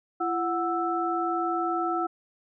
sine tone cluster, 338.9 / 736 / 1320 Hz, E4 / F#5 / E6, +48 / -9 / +2 cents, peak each -29 dBFS, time 0.2-2.07 s, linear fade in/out 10 ms, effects none

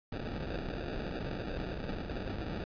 pink noise with sample-and-hold, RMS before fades -38 dBFS, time 0.12-2.64 s, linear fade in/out 2 ms, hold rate 1050 Hz, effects resampled to 11025 Hz

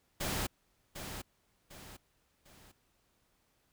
pink noise with echo, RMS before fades -35 dBFS, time 0.2-0.47 s, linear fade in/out 10 ms, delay 750 ms, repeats 3, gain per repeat -8 dB, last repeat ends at 2.72 s, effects pink hiss -74 dBFS RMS until 3.72 s

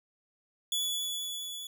sawtooth tone with level ramp, 3421 Hz, A7, 49 cents flat, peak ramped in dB -25 to -36 dBFS, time 0.72-1.67 s, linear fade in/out 2 ms, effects none

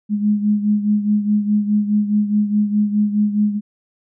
sine beating tone pair, 207.7 / 212.5 Hz, G#3 / G#3, 0 / +40 cents, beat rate 4.8 Hz, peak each -15 / -21 dBFS, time 0.09-3.61 s, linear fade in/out 50 ms, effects none

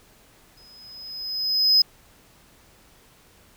triangle tone with exponential growth, 5060 Hz, D#8, 28 cents sharp, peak -10 dBFS, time 0.57-1.82 s, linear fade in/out 5 ms, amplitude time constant 270 ms, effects tanh soft clip ceiling -8 dBFS + pink hiss -55 dBFS RMS until 3.56 s

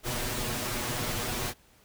pink noise with comb filter, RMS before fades -32 dBFS, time 0.03-1.54 s, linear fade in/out 50 ms, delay 8.2 ms, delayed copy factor +0.9, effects pink hiss -61 dBFS RMS until 1.84 s

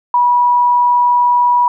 sine tone, 973 Hz, B5, 26 cents flat, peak -8 dBFS, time 0.14-1.68 s, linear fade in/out 2 ms, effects none

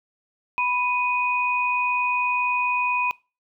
sine tone pair together, 987.8 / 2489 Hz, B5 / D#7, 0 / 0 cents, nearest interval octave + major third, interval 1600 cents, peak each -23 dBFS, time 0.58-3.11 s, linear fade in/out 0 ms, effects noise-tail reverb RT60 0.3 s tail -22 dB re dry

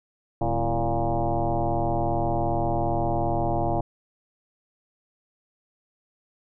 sine tone with frequency modulation, 338.7 Hz, E4, 47 cents sharp, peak -21 dBFS, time 0.41-3.81 s, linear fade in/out 5 ms, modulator 120 Hz, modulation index 4.2, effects none

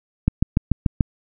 click train, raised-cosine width 5 ms, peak -3 dBFS, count 6, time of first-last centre 0.28-1.008 s, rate 6.87 Hz, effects none

